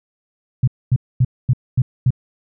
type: tone bursts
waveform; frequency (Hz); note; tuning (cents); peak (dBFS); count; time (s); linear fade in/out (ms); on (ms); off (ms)
sine; 125.9; B2; +34; -10; 6; 0.63-2.106; 5; 46; 240
effects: none